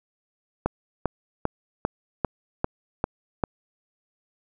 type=click train; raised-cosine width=1 ms; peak=-8 dBFS; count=8; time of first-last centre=0.66-3.438 s; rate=2.52 Hz; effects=none